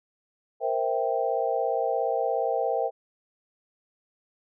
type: chord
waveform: sine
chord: C dominant seventh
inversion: third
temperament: equal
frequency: 466.2 / 523.3 / 659.3 / 784 Hz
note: Bb4 / C5 / E5 / G5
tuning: 0 / 0 / 0 / 0 cents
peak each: -29 dBFS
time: 0.6-2.91 s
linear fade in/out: 50 ms
effects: none